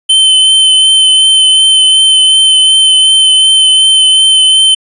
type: tone with vibrato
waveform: square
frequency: 3073 Hz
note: G7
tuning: 35 cents flat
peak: -4 dBFS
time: 0.09-4.75 s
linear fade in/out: 10 ms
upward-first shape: triangle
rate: 2.7 Hz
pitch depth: 16 cents each way
effects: resampled to 24000 Hz